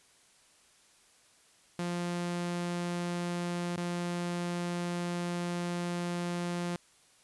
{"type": "tone with dropouts", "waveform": "sawtooth", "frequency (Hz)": 174.61, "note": "F3", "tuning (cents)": 0, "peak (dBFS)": -28, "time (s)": [1.79, 6.76], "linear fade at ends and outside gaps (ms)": 2, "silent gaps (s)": [3.763, 3.775], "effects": ["white hiss -63 dBFS RMS until 7.23 s", "resampled to 24000 Hz"]}